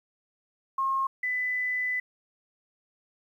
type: tone pair in turn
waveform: sine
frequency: 1075 / 1999.1 Hz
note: C6 / B6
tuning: +47 / +21 cents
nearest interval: major seventh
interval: 1074 cents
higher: second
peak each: -24 / -26 dBFS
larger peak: first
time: 0.78-1.07 / 1.23-2 s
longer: second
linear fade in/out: 5 ms
effects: 10-bit